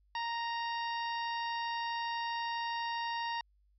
harmonic tone with a mistuned harmonic, 932.3 Hz, A#5, in tune, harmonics 1 / 2 / 3 / 4 / 5 / 6, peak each -35 / -41 / -45 / -47 / -49 / -51 dBFS, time 0.15-3.41 s, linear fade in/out 2 ms, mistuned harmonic 6, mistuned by -17 cents, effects added 50 Hz sine -66 dBFS peak until 3.78 s

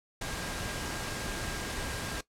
sine tone in noise, 1613 Hz, G6, 49 cents sharp, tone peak -45 dBFS, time 0.21-2.21 s, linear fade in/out 5 ms, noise pink, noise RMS -36 dBFS, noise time 0.21-2.21 s, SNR -12 dB, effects noise-tail reverb RT60 0.1 s tail -18 dB re dry + low-pass 10000 Hz 12 dB/octave

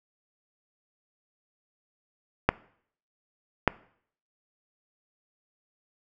clicks, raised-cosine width 0.5 ms, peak -3 dBFS, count 2, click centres 2.49 / 3.677 s, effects noise-tail reverb RT60 0.6 s tail -21 dB re dry

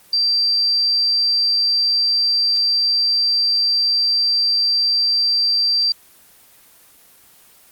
sine tone, 4699 Hz, D8, in tune, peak -14 dBFS, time 0.13-5.92 s, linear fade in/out 2 ms, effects white hiss -49 dBFS RMS until 7.71 s + Opus 24 kbps

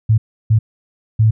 sine tone bursts at uneven times, 110 Hz, A2, in tune, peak -8 dBFS, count 3, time 0.09-0.18 / 0.5-0.59 / 1.19-1.31 s, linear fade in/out 10 ms, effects none

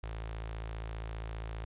sawtooth tone with notch filter, 55 Hz, A1, in tune, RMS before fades -40 dBFS, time 0.03-1.65 s, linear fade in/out 5 ms, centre 230 Hz, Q 0.88, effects resampled to 8000 Hz + 12-bit

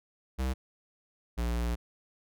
square tone pair in turn, 64.9 / 58.87 Hz, C2 / A#1, -13 / +18 cents, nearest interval major second, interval 169 cents, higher first, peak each -29 / -29 dBFS, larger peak neither, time 0.38-0.54 / 1.37-1.76 s, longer second, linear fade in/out 20 ms, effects none

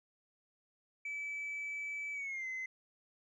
sine tone with pitch glide, 2303 to 2052 Hz, D7 to C7, -34 to -34 cents, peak -36 dBFS, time 1.05-2.66 s, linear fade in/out 5 ms, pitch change -200 cents, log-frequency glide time 2.13-2.47 s, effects tanh soft clip ceiling -36 dBFS

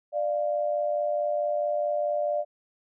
sine tone pair together, 592.4 / 697 Hz, D5 / F5, +15 / -4 cents, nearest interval minor third, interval 281 cents, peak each -25 / -30 dBFS, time 0.12-2.45 s, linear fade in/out 50 ms, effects none

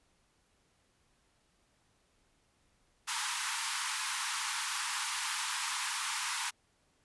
pink high-pass noise, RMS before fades -35 dBFS, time 3.07-6.51 s, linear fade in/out 20 ms, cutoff 860 Hz, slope 96 dB/octave, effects pink hiss -72 dBFS RMS until 7.04 s + resampled to 24000 Hz

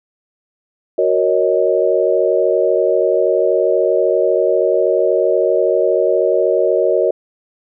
sine chord, D# minor seventh, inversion first, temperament equal with one note detuned, 370 / 466.2 / 554.4 / 626.9 Hz, F#4 / A#4 / C#5 / D#5, 0 / 0 / 0 / +13 cents, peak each -17 dBFS, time 0.98-7.11 s, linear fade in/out 5 ms, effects none

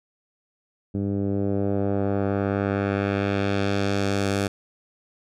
10% pulse tone with low-pass filter sweep, 99.5 Hz, G2, 26 cents sharp, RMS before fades -24 dBFS, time 0.94-4.48 s, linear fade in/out 10 ms, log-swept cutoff 270 to 9800 Hz, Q 0.97, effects none

